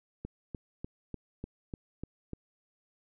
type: click train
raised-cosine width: 3 ms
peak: -25 dBFS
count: 8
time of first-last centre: 0.25-2.333 s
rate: 3.36 Hz
effects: none